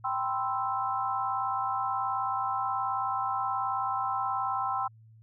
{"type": "chord", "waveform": "sine", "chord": "C major seventh", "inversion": "second", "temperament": "equal", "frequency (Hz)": [784, 987.8, 1046.5, 1318.5], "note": ["G5", "B5", "C6", "E6"], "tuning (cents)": [0, 0, 0, 0], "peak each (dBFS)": [-32, -37, -32, -33], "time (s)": [0.04, 4.88], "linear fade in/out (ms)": 10, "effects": ["added 111 Hz sine -52 dBFS peak until 5.22 s"]}